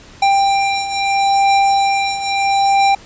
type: beating tone pair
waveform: square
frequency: 790 / 790.76 Hz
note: G5 / G5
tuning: +13 / +15 cents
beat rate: 0.76 Hz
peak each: -19 / -14 dBFS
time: 0.22-2.95 s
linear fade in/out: 5 ms
effects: pink hiss -41 dBFS RMS until 3.05 s + resampled to 16000 Hz